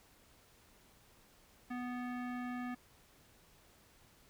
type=tone with low-pass filter; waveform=square; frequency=246.9 Hz; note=B3; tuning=in tune; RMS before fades=-41 dBFS; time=1.7-2.75 s; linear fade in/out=10 ms; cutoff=1900 Hz; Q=1.9; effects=pink hiss -65 dBFS RMS until 4.29 s